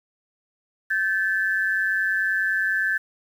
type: tone pair together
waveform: sine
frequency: 1548.4 / 1738 Hz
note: G6 / A6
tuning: -22 / -22 cents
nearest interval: major second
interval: 200 cents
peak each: -23 dBFS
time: 0.9-2.98 s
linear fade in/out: 10 ms
effects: 8-bit